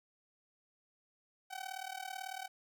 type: tone with amplitude modulation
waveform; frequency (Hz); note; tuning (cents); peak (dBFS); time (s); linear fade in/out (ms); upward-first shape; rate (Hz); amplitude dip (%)
sawtooth; 760; F#5; +46; -34; 1.5-2.48; 20; sine; 38.1; 90
effects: none